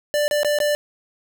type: tone with dropouts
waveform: square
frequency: 590 Hz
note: D5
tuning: 8 cents sharp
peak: -18 dBFS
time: 0.14-0.75 s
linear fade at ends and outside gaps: 0 ms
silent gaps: 0.28-0.311 / 0.432-0.447 / 0.587-0.602 s
effects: none